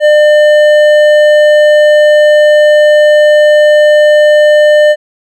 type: tone with hard clipping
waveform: sine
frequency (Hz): 600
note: D5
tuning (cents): +37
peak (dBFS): -4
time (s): 0-4.96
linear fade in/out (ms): 50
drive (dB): 9
effects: none